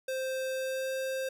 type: tone with pitch glide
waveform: square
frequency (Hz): 523.3 to 527.5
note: C5 to C5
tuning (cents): 0 to +14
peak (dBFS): -32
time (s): 0.08-1.29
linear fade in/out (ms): 5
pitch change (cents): +14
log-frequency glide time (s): 0.53-0.94
effects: 12-bit